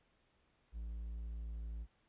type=tone; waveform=triangle; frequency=56.2 Hz; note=A1; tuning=37 cents sharp; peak=-39 dBFS; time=0.72-1.87 s; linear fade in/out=50 ms; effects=pink hiss -75 dBFS RMS until 2.08 s + resampled to 8000 Hz